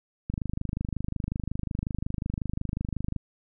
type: click train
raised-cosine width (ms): 5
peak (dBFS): -17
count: 74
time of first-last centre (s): 0.3-3.163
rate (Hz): 25.5
effects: none